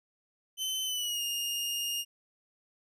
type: tone with pitch glide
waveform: sawtooth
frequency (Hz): 3057 to 2836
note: G7 to F7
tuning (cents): -44 to +26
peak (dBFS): -28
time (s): 0.57-2.05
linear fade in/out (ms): 50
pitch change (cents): -130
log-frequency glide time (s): 0.85-1.22
effects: none